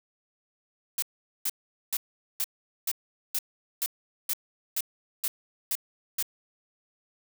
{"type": "noise bursts", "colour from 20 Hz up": "blue", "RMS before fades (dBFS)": -28, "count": 12, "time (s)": [0.98, 6.226], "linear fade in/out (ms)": 2, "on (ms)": 43, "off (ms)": 430, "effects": []}